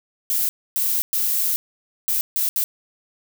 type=noise bursts at uneven times; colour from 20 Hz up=violet; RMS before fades=-21 dBFS; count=6; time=0.3-0.49 / 0.76-1.02 / 1.13-1.56 / 2.08-2.21 / 2.36-2.49 / 2.56-2.64 s; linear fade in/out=0 ms; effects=none